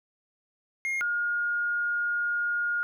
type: tone pair in turn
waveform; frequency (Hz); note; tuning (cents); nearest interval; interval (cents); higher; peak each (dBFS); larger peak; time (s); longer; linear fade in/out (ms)
triangle / sine; 2136 / 1425.6; C7 / F6; +35 / +35; perfect fifth; 700; first; -25; neither; 0.85-1.01 / 1.01-2.83; second; 0
effects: none